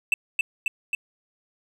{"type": "tone with echo", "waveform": "triangle", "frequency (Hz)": 2650, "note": "E7", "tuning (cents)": 9, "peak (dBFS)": -15, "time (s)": [0.12, 0.14], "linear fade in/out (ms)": 2, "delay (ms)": 270, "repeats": 3, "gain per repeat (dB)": -2, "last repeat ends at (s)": 0.95, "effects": ["resampled to 32000 Hz"]}